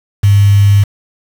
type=tone with quantisation; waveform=sine; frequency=100.9 Hz; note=G#2; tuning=49 cents flat; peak=-4 dBFS; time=0.23-0.84 s; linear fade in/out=10 ms; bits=4; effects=none